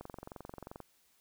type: click train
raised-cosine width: 1 ms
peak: -30 dBFS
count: 19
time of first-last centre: 0.01-0.803 s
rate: 22.7 Hz
effects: white hiss -70 dBFS RMS until 1.2 s